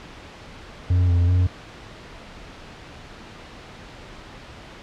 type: tone with pitch steps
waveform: triangle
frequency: 90 / 87.2 / 90.4 Hz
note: F#2 / F2 / F#2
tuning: -47 / -2 / -40 cents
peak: -13 dBFS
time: 0.9-1.47 s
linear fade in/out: 5 ms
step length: 190 ms
effects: pink hiss -41 dBFS RMS until 4.82 s + low-pass 4000 Hz 12 dB/octave